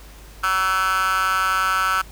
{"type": "tone with high-pass filter", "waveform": "10% pulse", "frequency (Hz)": 188.7, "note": "F#3", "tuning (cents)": 34, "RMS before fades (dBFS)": -20, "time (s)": [0.43, 2.02], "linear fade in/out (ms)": 10, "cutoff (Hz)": 1400, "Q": 9.3, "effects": ["added 51 Hz sine -40 dBFS peak until 2.11 s", "pink hiss -46 dBFS RMS until 2.11 s"]}